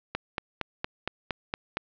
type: click train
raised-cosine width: 0.3 ms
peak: -12 dBFS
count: 8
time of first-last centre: 0.15-1.77 s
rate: 4.32 Hz
effects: low-pass 4000 Hz 12 dB/octave